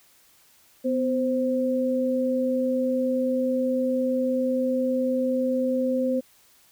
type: tone pair together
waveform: sine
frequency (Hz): 251.8 / 522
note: B3 / C5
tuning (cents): +34 / -4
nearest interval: octave + minor second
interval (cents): 1262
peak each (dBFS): -24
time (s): 0.84-6.21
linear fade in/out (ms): 20
effects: white hiss -58 dBFS RMS until 6.71 s